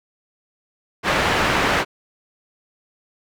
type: low-pass noise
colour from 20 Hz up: white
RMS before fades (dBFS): -19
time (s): 1.03-1.85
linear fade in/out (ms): 50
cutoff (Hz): 1900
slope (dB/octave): 12
effects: none